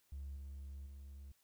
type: tone with level steps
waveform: triangle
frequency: 69.3 Hz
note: C#2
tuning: in tune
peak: -40 / -43 / -47 dBFS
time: 0.12-1.32 s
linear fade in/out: 5 ms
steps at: 0.36 / 0.86 s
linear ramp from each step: 5 ms
effects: tanh soft clip ceiling -40 dBFS + white hiss -75 dBFS RMS until 1.43 s